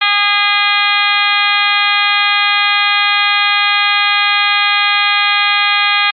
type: harmonic tone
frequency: 409.1 Hz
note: G#4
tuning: 26 cents flat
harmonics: 2 / 3 / 4 / 5 / 6 / 7 / 8 / 9 / 10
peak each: -21 / -17 / -19 / -17 / -16 / -27 / -17 / -22 / -23 dBFS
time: 0.01-6.11 s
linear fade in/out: 10 ms
effects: Opus 48 kbps